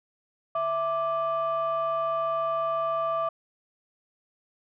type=tone pair together; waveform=sine; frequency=659.5 / 1174.7 Hz; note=E5 / D6; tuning=+1 / 0 cents; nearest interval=minor seventh; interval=999 cents; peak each=-26 dBFS; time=0.55-3.29 s; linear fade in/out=5 ms; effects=tanh soft clip ceiling -20 dBFS